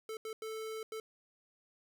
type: tone bursts at uneven times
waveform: square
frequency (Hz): 440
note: A4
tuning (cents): 0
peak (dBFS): -40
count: 4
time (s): 0.09-0.17 / 0.25-0.33 / 0.42-0.83 / 0.92-1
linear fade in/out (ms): 2
effects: none